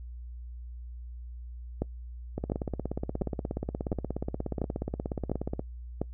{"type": "two click trains", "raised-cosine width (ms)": 2, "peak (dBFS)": [-18, -15], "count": [55, 7], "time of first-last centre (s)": [[2.38, 5.594], [1.82, 6.016]], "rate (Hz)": [16.8, 1.43], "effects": ["noise-tail reverb RT60 0.1 s tail -24 dB re dry", "added 60 Hz sine -39 dBFS peak until 6.13 s"]}